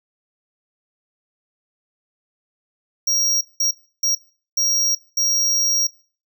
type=tone bursts at uneven times; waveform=square; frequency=5640 Hz; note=F8; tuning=16 cents sharp; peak=-17 dBFS; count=5; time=3.07-3.41 / 3.6-3.71 / 4.03-4.15 / 4.57-4.95 / 5.17-5.87 s; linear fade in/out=5 ms; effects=noise-tail reverb RT60 0.4 s tail -19 dB re dry